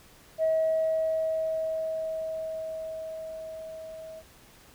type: tone with level ramp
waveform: sine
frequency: 640 Hz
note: D#5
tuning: 49 cents sharp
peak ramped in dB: -20 to -40 dBFS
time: 0.38-4.23 s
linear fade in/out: 50 ms
effects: tanh soft clip ceiling -18 dBFS + pink hiss -55 dBFS RMS until 4.74 s